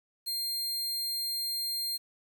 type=tone; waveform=sawtooth; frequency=4200 Hz; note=C8; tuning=6 cents sharp; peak=-28 dBFS; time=0.26-1.98 s; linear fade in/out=20 ms; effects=9-bit